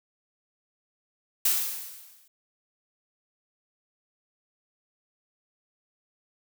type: noise with exponential decay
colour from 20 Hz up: blue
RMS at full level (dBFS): -21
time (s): 1.45-2.28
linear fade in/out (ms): 5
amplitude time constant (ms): 180
effects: none